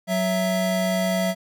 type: tone pair together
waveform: square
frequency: 185.8 / 662.1 Hz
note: F#3 / E5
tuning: +7 / +7 cents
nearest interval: octave + minor seventh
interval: 2200 cents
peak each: -24 dBFS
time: 0.07-1.35 s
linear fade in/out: 50 ms
effects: none